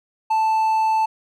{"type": "tone", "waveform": "triangle", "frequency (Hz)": 880, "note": "A5", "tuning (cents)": 0, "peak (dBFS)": -14, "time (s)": [0.3, 1.06], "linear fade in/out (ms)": 10, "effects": []}